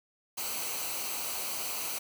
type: noise with comb filter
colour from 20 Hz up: white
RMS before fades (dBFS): -35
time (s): 0.37-1.99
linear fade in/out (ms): 10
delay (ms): 0.57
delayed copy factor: -0.6
effects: none